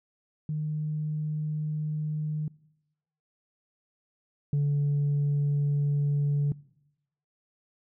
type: tone pair in turn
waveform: sine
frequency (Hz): 152.7 / 144.13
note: D#3 / D3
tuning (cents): -32 / -32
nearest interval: minor second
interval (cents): 100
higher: first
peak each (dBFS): -27 / -20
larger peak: second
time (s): 0.49-2.48 / 4.53-6.52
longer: neither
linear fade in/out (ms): 2
effects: noise-tail reverb RT60 0.9 s tail -23 dB re dry + tanh soft clip ceiling -21 dBFS